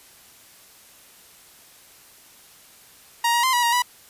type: tone with pitch steps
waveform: sawtooth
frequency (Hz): 939 / 949 / 1040 / 968 / 941 / 981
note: A#5 / A#5 / C6 / B5 / A#5 / B5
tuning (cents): +12 / +31 / -11 / -35 / +16 / -12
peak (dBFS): -14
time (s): 3.24-3.822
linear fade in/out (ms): 5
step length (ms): 97
effects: white hiss -50 dBFS RMS until 4.09 s + resampled to 32000 Hz